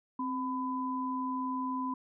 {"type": "tone pair together", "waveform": "sine", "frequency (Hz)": [261.6, 1003.2], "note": ["C4", "B5"], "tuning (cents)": [0, 27], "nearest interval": "octave + major seventh", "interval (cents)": 2327, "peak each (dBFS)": [-34, -34], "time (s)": [0.19, 1.94], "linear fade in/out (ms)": 5, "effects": []}